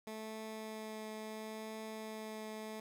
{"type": "tone with vibrato", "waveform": "15% pulse", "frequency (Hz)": 218, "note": "A3", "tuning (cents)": -16, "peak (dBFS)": -37, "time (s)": [0.07, 2.8], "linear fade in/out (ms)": 2, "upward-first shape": "triangle", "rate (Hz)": 0.72, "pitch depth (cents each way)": 11, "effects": []}